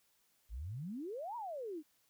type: exponential two-way sweep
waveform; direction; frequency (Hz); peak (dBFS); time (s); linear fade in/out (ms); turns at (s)
sine; up then down; 49 to 987.8 to 287.1; -40; 0.49-1.83; 50; 1.36
effects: white hiss -74 dBFS RMS until 2.09 s